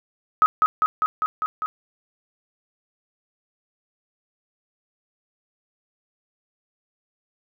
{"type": "tone with echo", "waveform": "sine", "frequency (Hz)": 1269, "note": "D#6", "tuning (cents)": 34, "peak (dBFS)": -11, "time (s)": [0.42, 0.46], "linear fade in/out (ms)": 0, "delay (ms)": 200, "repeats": 6, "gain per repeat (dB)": -2, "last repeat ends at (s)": 1.66, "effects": []}